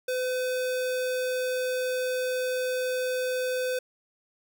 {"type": "tone", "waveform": "square", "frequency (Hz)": 507, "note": "B4", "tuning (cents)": 45, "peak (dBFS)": -27, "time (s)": [0.08, 3.79], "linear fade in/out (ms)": 5, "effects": []}